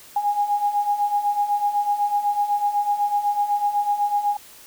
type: beating tone pair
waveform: sine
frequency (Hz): 816 / 824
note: G#5 / G#5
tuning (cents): -31 / -14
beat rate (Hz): 8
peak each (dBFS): -25 / -20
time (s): 0.16-4.37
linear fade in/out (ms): 5
effects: white hiss -46 dBFS RMS until 4.66 s